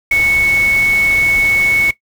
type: tone in noise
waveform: sine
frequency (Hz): 2211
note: C#7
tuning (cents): -5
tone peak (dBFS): -9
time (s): 0.11-1.91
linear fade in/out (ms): 5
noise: pink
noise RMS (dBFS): -26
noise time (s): 0.11-1.91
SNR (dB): +14
effects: noise-tail reverb RT60 0.1 s tail -17 dB re dry